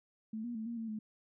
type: tone with pitch steps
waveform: sine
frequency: 219.4 / 239.4 / 220.2 / 234.6 / 225.5 / 215.6 Hz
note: A3 / A#3 / A3 / A#3 / A3 / A3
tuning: -5 / +46 / +2 / +11 / +43 / -35 cents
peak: -37 dBFS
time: 0.33-0.99 s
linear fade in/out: 5 ms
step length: 110 ms
effects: none